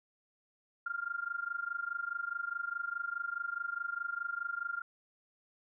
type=tone with amplitude modulation; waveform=sine; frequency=1396.9 Hz; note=F6; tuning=in tune; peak=-31 dBFS; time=0.86-4.82 s; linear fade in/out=5 ms; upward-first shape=sine; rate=24.8 Hz; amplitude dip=90%; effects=none